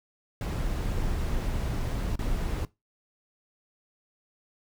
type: noise with dropouts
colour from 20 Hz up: brown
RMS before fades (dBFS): -29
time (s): 0.41-2.65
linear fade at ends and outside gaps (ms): 1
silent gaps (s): 2.156-2.191
effects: noise-tail reverb RT60 0.2 s tail -19 dB re dry